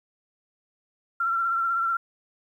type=tone with vibrato; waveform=sine; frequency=1359 Hz; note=F6; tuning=48 cents flat; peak=-22 dBFS; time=1.2-1.97 s; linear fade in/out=5 ms; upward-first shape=sine; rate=16 Hz; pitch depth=35 cents each way; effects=10-bit